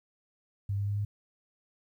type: tone with pitch steps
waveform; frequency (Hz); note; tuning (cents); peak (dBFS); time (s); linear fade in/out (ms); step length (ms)
sine; 99.8 / 100.84 / 101.9 / 102.96; G2 / G2 / G#2 / G#2; +32 / +49 / -32 / -15; -28; 0.69-1.05; 5; 90
effects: 11-bit